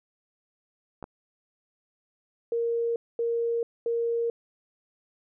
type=clicks; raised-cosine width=1 ms; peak=-25 dBFS; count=2; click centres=1.027 / 1.041 s
type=tone bursts; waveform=sine; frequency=466.2 Hz; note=A#4; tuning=in tune; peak=-24 dBFS; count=3; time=2.52-4.3 s; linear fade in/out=2 ms; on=440 ms; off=230 ms
effects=none